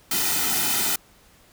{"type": "noise with comb filter", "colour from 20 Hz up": "white", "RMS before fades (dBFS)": -23, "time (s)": [0.11, 0.96], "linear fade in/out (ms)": 5, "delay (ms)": 1.8, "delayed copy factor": -0.8, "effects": ["pink hiss -55 dBFS RMS until 1.52 s"]}